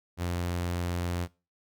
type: tone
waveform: sawtooth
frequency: 87.6 Hz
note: F2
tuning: 6 cents sharp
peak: -25 dBFS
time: 0.17-1.28 s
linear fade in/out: 50 ms
effects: noise-tail reverb RT60 0.3 s tail -21 dB re dry